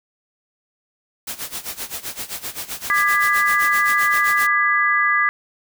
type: noise with tremolo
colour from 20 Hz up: white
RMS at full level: -27 dBFS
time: 1.27-4.47 s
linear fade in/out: 5 ms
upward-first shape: sine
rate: 7.7 Hz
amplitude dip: 85%
type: chord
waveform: sine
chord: G# diminished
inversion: second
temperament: just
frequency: 1196.1 / 1661.2 / 1993.5 Hz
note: D6 / G#6 / B6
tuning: +31 / 0 / +16 cents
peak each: -19 dBFS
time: 2.9-5.29 s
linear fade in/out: 0 ms
effects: none